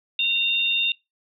sine tone pair together, 2763 / 3646 Hz, F7 / A#7, -19 / -39 cents, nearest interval perfect fourth, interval 480 cents, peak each -22 dBFS, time 0.19-0.92 s, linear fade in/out 2 ms, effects noise-tail reverb RT60 0.2 s tail -21 dB re dry

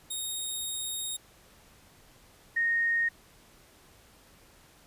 10% pulse / sine tone pair in turn, 3729 / 1854.8 Hz, A#7 / A#6, 0 / -9 cents, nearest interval octave, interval 1209 cents, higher first, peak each -24 dBFS, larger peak neither, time 0.1-1.17 / 2.56-3.09 s, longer first, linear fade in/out 10 ms, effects pink hiss -58 dBFS RMS until 4.86 s + resampled to 32000 Hz

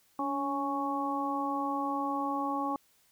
harmonic tone with a mistuned harmonic, 277.2 Hz, C#4, in tune, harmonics 1 / 2 / 3 / 4, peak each -34 / -40 / -34 / -34 dBFS, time 0.19-2.76 s, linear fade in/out 2 ms, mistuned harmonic 1, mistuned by +38 cents, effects white hiss -67 dBFS RMS until 3.11 s

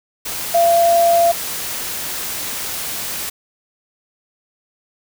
sine tone in noise, 682 Hz, F5, 41 cents flat, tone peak -10 dBFS, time 0.54-1.32 s, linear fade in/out 10 ms, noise white, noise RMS -25 dBFS, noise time 0.25-3.3 s, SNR +12 dB, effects none

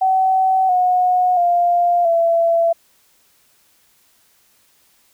sine tone with pitch steps, 758 / 728 / 699.1 / 671.4 Hz, F#5 / F#5 / F5 / E5, +42 / -28 / +2 / +32 cents, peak -12 dBFS, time 0.01-2.73 s, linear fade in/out 10 ms, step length 680 ms, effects white hiss -57 dBFS RMS until 5.13 s

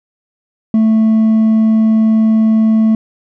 sine tone with hard clipping, 220.5 Hz, A3, 4 cents sharp, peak -8 dBFS, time 0.74-2.95 s, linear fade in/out 2 ms, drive 2 dB, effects none

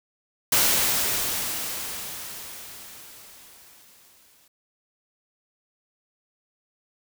white noise with exponential decay, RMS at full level -19 dBFS, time 0.52-4.48 s, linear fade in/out 5 ms, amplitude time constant 860 ms, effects none

